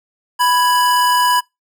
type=tone pair together; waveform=square; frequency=989.1 / 1661.2 Hz; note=B5 / G#6; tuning=+2 / 0 cents; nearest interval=major sixth; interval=898 cents; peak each=-13 / -21 dBFS; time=0.39-1.41 s; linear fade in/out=20 ms; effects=noise-tail reverb RT60 0.2 s tail -25 dB re dry